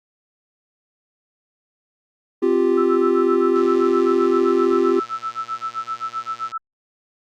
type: chord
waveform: triangle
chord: C suspended fourth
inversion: none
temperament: just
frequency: 261.6 / 348.8 / 392.4 Hz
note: C4 / F4 / G4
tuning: 0 / -2 / +2 cents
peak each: -21 / -16 / -16 dBFS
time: 2.42-5 s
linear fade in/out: 10 ms
type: tone with tremolo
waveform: sine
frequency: 1318.5 Hz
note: E6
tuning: in tune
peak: -21 dBFS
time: 2.77-6.58 s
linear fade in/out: 10 ms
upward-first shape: sine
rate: 7.7 Hz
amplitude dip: 100%
type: click train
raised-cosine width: 0.2 ms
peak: -24 dBFS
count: 350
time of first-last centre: 3.56-6.518 s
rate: 118 Hz
effects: Opus 48 kbps